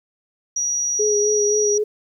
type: tone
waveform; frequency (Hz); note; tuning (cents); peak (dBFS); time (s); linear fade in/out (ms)
sine; 5780; F#8; -41; -19; 0.56-1.78; 5
type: tone with vibrato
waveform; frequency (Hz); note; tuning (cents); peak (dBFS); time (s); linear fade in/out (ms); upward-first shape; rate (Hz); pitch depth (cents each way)
sine; 419.2; G#4; +16; -17; 0.99-1.84; 10; sine; 3.8; 25
effects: 9-bit